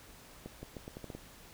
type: accelerating click train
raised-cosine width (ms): 2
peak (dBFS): -29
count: 8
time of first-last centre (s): 0.46-1.15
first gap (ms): 170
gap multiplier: 0.81
effects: pink hiss -55 dBFS RMS until 1.53 s